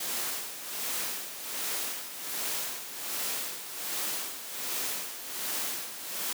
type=noise with tremolo; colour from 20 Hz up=white; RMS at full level=-32 dBFS; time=0-6.33 s; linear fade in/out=5 ms; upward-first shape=sine; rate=1.3 Hz; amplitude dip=65%; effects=high-pass 200 Hz 12 dB/octave

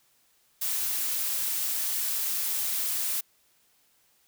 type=noise; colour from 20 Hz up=blue; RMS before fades=-29 dBFS; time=0.61-3.21 s; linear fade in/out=10 ms; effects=white hiss -66 dBFS RMS until 4.27 s

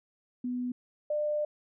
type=tone pair in turn; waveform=sine; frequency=247.8 / 598.3 Hz; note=B3 / D5; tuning=+6 / +32 cents; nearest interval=octave + minor third; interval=1526 cents; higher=second; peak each=-30 / -27 dBFS; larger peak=second; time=0.44-0.72 / 1.1-1.45 s; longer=second; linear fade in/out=5 ms; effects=none

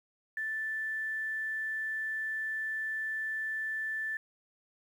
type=tone with quantisation; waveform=sine; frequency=1760 Hz; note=A6; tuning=in tune; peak=-32 dBFS; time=0.37-4.17 s; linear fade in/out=2 ms; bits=10; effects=none

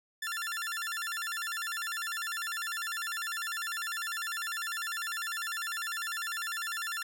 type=tone with vibrato; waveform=sawtooth; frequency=1557 Hz; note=G6; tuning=12 cents flat; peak=-30 dBFS; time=0.22-7.03 s; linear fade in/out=5 ms; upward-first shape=square; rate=10 Hz; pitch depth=210 cents each way; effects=none

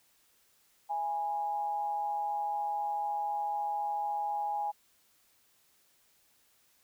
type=tone with amplitude modulation; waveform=sine; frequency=825 Hz; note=G#5; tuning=12 cents flat; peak=-28 dBFS; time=0.89-4.72 s; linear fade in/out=20 ms; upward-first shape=sine; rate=154 Hz; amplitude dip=50%; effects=white hiss -68 dBFS RMS until 6.83 s

